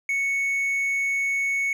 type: tone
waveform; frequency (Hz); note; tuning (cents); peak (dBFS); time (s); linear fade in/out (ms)
triangle; 2215; C#7; -2; -20; 0.09-1.73; 2
effects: none